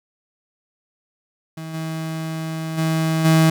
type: tone with level steps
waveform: 35% pulse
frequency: 160.5 Hz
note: E3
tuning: 46 cents flat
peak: -28 / -23 / -16 / -10 dBFS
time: 1.57-3.5 s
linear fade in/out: 5 ms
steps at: 1.73 / 2.77 / 3.24 s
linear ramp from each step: 20 ms
effects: none